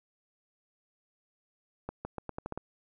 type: accelerating click train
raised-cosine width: 1 ms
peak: -22 dBFS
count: 8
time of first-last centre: 1.89-2.576 s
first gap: 160 ms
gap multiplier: 0.83
effects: none